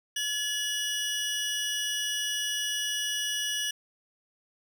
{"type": "tone pair together", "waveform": "25% pulse", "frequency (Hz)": [1704.7, 2920], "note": ["G#6", "F#7"], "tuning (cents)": [45, -24], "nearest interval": "major sixth", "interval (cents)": 931, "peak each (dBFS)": [-31, -26], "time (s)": [0.16, 3.71], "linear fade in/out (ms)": 5, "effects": []}